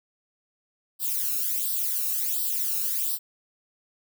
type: noise with flanger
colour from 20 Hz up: violet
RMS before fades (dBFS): -27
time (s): 0.99-3.19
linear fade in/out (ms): 50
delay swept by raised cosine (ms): 0.22 to 0.76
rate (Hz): 1.4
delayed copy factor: +0.85
effects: none